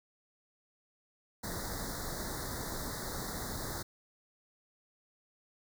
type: band-stop noise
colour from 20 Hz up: pink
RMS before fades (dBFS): -39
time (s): 1.43-3.83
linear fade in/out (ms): 10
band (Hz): 2000 to 3700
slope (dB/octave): 96
effects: none